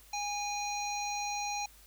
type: harmonic tone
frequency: 820 Hz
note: G#5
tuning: 22 cents flat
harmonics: 1 / 3 / 5 / 7 / 8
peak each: -35 / -40 / -42 / -43 / -44 dBFS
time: 0.13-1.66 s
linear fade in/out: 5 ms
effects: added 50 Hz sine -59 dBFS peak until 1.86 s + white hiss -59 dBFS RMS until 1.86 s